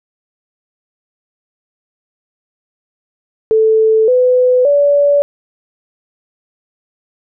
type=tone with pitch steps; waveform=sine; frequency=440 / 502.5 / 573.9 Hz; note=A4 / B4 / D5; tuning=0 / +30 / -40 cents; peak=-7 dBFS; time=3.51-5.22 s; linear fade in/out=0 ms; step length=570 ms; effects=none